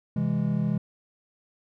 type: chord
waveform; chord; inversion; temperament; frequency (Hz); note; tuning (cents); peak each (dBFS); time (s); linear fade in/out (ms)
triangle; C augmented; none; equal with one note detuned; 130.81 / 164.81 / 206; C3 / E3 / G#3; 0 / 0 / -14; -27 / -25 / -25; 0.16-0.78; 5
effects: none